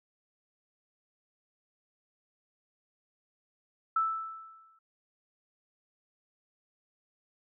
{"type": "tone with exponential decay", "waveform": "sine", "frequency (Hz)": 1318.5, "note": "E6", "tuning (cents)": 0, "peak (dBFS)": -23, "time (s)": [3.96, 4.79], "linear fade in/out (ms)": 5, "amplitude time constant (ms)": 180, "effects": []}